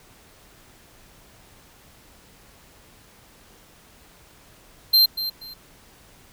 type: tone with echo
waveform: square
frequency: 4152 Hz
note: C8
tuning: 14 cents flat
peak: -13 dBFS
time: 4.93-5.06 s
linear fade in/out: 10 ms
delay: 240 ms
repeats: 2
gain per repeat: -12 dB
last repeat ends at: 5.54 s
effects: pink hiss -52 dBFS RMS until 6.32 s